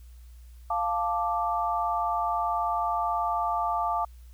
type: chord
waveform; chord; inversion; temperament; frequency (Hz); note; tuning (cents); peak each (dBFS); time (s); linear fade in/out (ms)
sine; D minor; first; equal; 698.5 / 880 / 1174.7; F5 / A5 / D6; 0 / 0 / 0; -29; 0.7-4.05; 5
effects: added 60 Hz sine -45 dBFS peak until 4.33 s + white hiss -64 dBFS RMS until 4.33 s